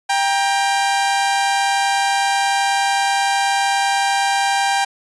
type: tone pair together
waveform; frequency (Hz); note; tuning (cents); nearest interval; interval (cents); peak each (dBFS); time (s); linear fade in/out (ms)
sawtooth; 792 / 942.6; G5 / A#5; +18 / +19; minor third; 301; -12 / -20; 0.09-4.85; 10
effects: resampled to 22050 Hz